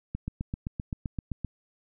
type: click train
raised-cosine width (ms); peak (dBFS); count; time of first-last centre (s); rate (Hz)
5; -19; 11; 0.15-1.447; 7.71
effects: none